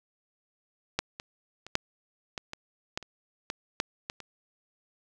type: clicks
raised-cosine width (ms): 0.2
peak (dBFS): -9 / -21 / -26 / -7 / -17 / -20 / -13 / -27 / -15 / -9 / -16 / -25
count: 12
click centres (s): 0.99 / 1.199 / 1.666 / 1.754 / 2.378 / 2.534 / 2.975 / 3.027 / 3.501 / 3.801 / 4.099 / 4.203
effects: none